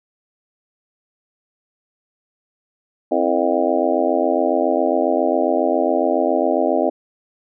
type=harmonic tone with a mistuned harmonic; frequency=87.31 Hz; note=F2; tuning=in tune; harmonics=3 / 4 / 5 / 6 / 7 / 8 / 9; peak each=-23 / -22 / -24 / -24 / -20 / -23 / -26 dBFS; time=3.11-6.9 s; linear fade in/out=10 ms; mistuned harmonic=4; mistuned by=-99 cents; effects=none